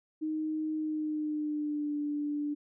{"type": "tone with pitch glide", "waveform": "sine", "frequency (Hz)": [311.1, 293.6], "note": ["D#4", "D4"], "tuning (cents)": [0, 0], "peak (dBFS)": -30, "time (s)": [0.21, 2.55], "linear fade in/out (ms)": 20, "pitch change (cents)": -100, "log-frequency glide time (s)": [0.75, 1.97], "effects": []}